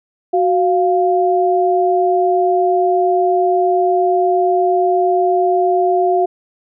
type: tone pair together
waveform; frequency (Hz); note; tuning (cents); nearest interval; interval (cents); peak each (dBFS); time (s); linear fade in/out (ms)
sine; 370 / 698.5; F#4 / F5; 0 / 0; major seventh; 1100; -14; 0.33-6.26; 10
effects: none